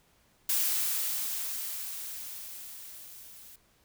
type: noise with level ramp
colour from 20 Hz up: blue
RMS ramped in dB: -27 to -51 dBFS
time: 0.49-3.56 s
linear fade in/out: 5 ms
effects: pink hiss -66 dBFS RMS until 3.84 s

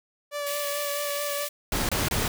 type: tone with vibrato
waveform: sawtooth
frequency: 578 Hz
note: D5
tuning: 28 cents flat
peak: -25 dBFS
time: 0.31-1.49 s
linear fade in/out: 50 ms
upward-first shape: sine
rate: 4.6 Hz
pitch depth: 18 cents each way
type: high-pass noise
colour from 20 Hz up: white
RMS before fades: -34 dBFS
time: 0.46-1.49 s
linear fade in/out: 10 ms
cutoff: 1800 Hz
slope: 96 dB/octave
type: noise bursts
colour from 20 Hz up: pink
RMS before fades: -26 dBFS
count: 3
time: 1.72-2.28 s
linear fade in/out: 2 ms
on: 170 ms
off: 25 ms
effects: none

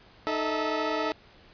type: tone cluster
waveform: 20% pulse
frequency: 309 / 437.7 / 649 Hz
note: D#4 / A4 / E5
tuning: -12 / -9 / -27 cents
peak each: -26 dBFS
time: 0.27-1.12 s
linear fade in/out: 0 ms
effects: pink hiss -55 dBFS RMS until 1.53 s + resampled to 11025 Hz

